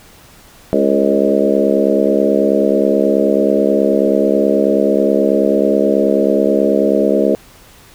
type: harmonic tone with a mistuned harmonic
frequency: 69.3 Hz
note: C#2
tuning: in tune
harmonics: 3 / 4 / 5 / 6 / 7 / 8 / 9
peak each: -18 / -18 / -18 / -18 / -18 / -18 / -18 dBFS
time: 0.73-7.35 s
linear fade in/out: 0 ms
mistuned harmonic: 7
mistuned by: -22 cents
effects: pink hiss -43 dBFS RMS until 7.94 s